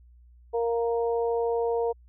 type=harmonic tone; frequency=233.1 Hz; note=A#3; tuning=in tune; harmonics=2 / 3 / 4; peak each=-24 / -33 / -35 dBFS; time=0.53-1.93 s; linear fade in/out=20 ms; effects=added 60 Hz sine -51 dBFS peak until 2.08 s